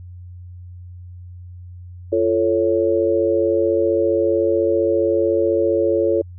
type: chord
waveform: sine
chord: F augmented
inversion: none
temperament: equal with one note detuned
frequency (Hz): 344.4 / 440 / 554.4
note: F4 / A4 / C#5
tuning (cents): -24 / 0 / 0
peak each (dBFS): -19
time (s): 2.12-6.22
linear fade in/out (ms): 10
effects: added 89 Hz sine -34 dBFS peak until 6.38 s